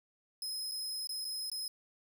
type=tone with dropouts; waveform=sawtooth; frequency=5110 Hz; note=D#8; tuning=45 cents sharp; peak=-34 dBFS; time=0.42-1.68 s; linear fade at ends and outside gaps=2 ms; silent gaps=0.714-0.718 / 1.072-1.092 / 1.246-1.25 / 1.5-1.516 s; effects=none